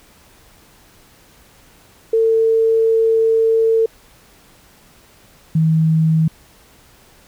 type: tone pair in turn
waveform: sine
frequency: 449.4 / 159.76 Hz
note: A4 / D#3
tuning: +37 / +46 cents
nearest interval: octave + tritone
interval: 1791 cents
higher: first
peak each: -11 dBFS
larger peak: neither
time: 2.13-3.86 / 5.55-6.28 s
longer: first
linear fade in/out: 5 ms
effects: pink hiss -49 dBFS RMS until 7.27 s